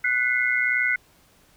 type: tone cluster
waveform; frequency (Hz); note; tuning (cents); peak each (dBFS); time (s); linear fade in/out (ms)
sine; 1480 / 2017 / 2139; F#6 / B6 / C7; 0 / +36 / +38; -24; 0.04-0.96; 5
effects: pink hiss -58 dBFS RMS until 1.56 s